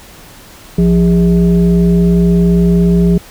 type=tone with frequency modulation; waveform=sine; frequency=174.61 Hz; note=F3; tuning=in tune; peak=-6 dBFS; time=0.78-3.18 s; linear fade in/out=5 ms; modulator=232 Hz; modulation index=0.71; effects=pink hiss -37 dBFS RMS until 3.3 s